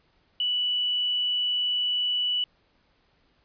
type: tone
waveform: sine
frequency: 2959 Hz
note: F#7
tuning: 1 cent flat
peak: -23 dBFS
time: 0.4-2.44 s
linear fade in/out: 2 ms
effects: pink hiss -66 dBFS RMS until 3.44 s + resampled to 11025 Hz